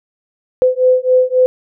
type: beating tone pair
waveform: sine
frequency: 507 / 510.7 Hz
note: B4 / C5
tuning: +45 / -42 cents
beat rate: 3.7 Hz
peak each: -12 dBFS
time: 0.62-1.46 s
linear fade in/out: 0 ms
effects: none